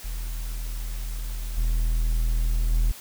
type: tone with level steps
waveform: triangle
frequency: 40.34 Hz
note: E1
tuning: 37 cents flat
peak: -26 / -18 / -16 dBFS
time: 0.04-2.92 s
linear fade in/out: 10 ms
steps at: 1.57 / 2.71 s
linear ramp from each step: 5 ms
effects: white hiss -43 dBFS RMS until 3 s